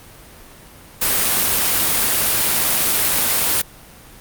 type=noise; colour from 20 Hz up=white; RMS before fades=-17 dBFS; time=1.01-3.62 s; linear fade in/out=10 ms; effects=pink hiss -42 dBFS RMS until 4.2 s + Opus 32 kbps